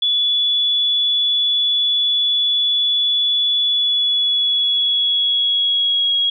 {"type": "tone with pitch glide", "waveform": "sine", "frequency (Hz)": [3428, 3305], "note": ["A7", "G#7"], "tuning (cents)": [-46, -9], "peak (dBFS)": -14, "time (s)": [0.02, 6.3], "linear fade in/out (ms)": 5, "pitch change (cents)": -63, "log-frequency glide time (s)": [3.63, 6.15], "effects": []}